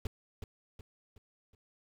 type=noise with echo; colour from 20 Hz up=brown; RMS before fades=-34 dBFS; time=0.05-0.07 s; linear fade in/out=2 ms; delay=370 ms; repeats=4; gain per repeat=-7 dB; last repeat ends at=1.55 s; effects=none